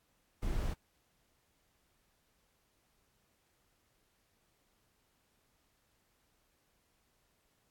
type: noise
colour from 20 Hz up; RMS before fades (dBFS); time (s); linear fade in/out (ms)
brown; -34; 0.42-0.74; 10
effects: pink hiss -75 dBFS RMS until 7.7 s + AAC 64 kbps